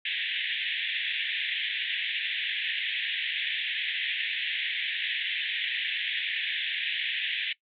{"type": "band-pass noise", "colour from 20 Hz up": "white", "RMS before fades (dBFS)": -31, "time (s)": [0.05, 7.53], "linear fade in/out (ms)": 5, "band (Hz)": [1700, 3600], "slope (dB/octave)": 96, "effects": ["noise-tail reverb RT60 0.1 s tail -21 dB re dry"]}